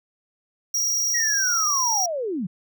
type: tone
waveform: square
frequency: 5690 Hz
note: F8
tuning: 31 cents sharp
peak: -21 dBFS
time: 0.74-2.06 s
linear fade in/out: 5 ms
type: linear sweep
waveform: sine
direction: down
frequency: 1923 to 158.6 Hz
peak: -24 dBFS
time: 1.14-2.47 s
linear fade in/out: 10 ms
effects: none